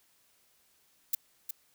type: noise with echo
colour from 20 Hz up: violet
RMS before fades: -27 dBFS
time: 1.13-1.15 s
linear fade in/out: 5 ms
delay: 360 ms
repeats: 1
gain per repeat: -8 dB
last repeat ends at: 1.51 s
effects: white hiss -68 dBFS RMS until 1.74 s